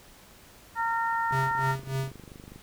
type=harmonic tone; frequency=459 Hz; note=A#4; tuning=27 cents flat; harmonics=2 / 3 / 4; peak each=-27 / -31 / -33 dBFS; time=0.75-1.76 s; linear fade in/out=50 ms
type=click train; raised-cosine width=3 ms; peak=-32 dBFS; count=32; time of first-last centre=1.31-2.56 s; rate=24.8 Hz
type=tone with tremolo; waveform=square; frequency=133.9 Hz; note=C3; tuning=40 cents sharp; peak=-27 dBFS; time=1.32-2.11 s; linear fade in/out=5 ms; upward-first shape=sine; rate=3.4 Hz; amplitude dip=90%
effects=pink hiss -53 dBFS RMS until 2.62 s